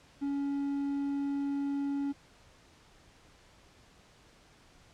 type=tone; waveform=triangle; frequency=280.9 Hz; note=C#4; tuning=23 cents sharp; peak=-28 dBFS; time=0.21-2.13 s; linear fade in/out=20 ms; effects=pink hiss -60 dBFS RMS until 4.93 s + low-pass 7000 Hz 12 dB/octave